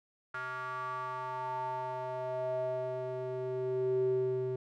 square tone with band-pass filter sweep, 128 Hz, C3, 38 cents flat, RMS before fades -35 dBFS, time 0.34-4.56 s, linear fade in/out 5 ms, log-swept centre 1400 to 320 Hz, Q 5.5, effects none

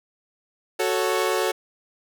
sawtooth chord, F# minor, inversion none, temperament equal, 370 / 440 / 554.4 Hz, F#4 / A4 / C#5, 0 / 0 / 0 cents, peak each -21 / -21 / -23 dBFS, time 0.79-1.52 s, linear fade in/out 10 ms, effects none

